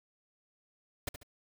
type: noise with echo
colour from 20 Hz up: pink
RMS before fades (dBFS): -35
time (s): 1.07-1.09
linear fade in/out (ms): 5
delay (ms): 71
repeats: 2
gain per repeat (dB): -9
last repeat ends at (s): 1.232
effects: none